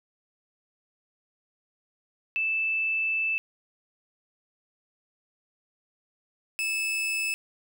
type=tone pair in turn; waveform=sine / 40% pulse; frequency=2637 / 2614 Hz; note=E7 / E7; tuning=0 / -15 cents; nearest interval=unison; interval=15 cents; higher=first; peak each=-24 / -25 dBFS; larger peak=first; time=2.36-3.38 / 6.59-7.34 s; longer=first; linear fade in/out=0 ms; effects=none